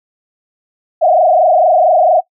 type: tone with frequency modulation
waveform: sine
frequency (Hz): 683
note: F5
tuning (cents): -39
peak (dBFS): -6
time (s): 1.01-2.21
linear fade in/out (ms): 20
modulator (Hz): 24.4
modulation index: 2.7
effects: noise-tail reverb RT60 0.1 s tail -21 dB re dry